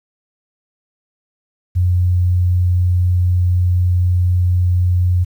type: tone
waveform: sine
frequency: 89.6 Hz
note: F2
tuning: 45 cents sharp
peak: -11 dBFS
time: 1.75-5.25 s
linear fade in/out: 20 ms
effects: 8-bit